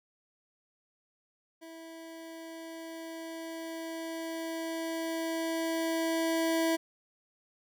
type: tone with level ramp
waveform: 25% pulse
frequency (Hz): 327.4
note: E4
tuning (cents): -12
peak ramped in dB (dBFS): -42 to -22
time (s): 1.61-6.77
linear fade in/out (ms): 20
effects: none